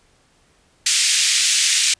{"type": "band-pass noise", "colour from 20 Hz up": "white", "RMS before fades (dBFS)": -17, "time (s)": [0.86, 1.94], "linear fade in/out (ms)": 5, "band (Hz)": [2100, 8400], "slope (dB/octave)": 24, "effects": ["pink hiss -58 dBFS RMS until 1.99 s", "resampled to 22050 Hz"]}